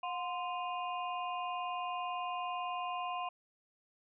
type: ring-modulated tone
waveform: square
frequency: 880 Hz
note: A5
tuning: in tune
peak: -33 dBFS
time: 0.03-3.29 s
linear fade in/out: 5 ms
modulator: 159 Hz
effects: resampled to 8000 Hz